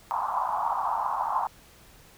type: band-pass noise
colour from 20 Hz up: pink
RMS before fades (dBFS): -28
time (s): 0.11-1.47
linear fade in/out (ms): 0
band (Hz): 800 to 1100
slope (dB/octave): 48
effects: pink hiss -54 dBFS RMS until 2.17 s